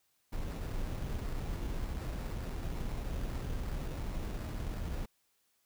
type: noise with sample-and-hold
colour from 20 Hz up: brown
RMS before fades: -37 dBFS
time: 0.32-5.06 s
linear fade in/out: 10 ms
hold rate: 3150 Hz
effects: white hiss -75 dBFS RMS until 5.65 s